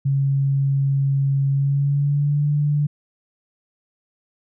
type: tone with pitch glide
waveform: sine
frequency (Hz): 137.8 to 146.84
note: C#3 to D3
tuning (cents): -10 to 0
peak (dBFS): -16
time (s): 0.05-2.87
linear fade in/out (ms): 10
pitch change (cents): +110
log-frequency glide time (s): 1.49-2.48
effects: none